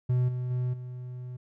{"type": "tone with level steps", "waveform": "triangle", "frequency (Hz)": 125, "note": "B2", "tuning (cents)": 21, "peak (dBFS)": [-20, -27, -24, -34], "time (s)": [0.09, 1.37], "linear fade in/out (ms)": 10, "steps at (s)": [0.28, 0.5, 0.73], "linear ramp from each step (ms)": 10, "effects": []}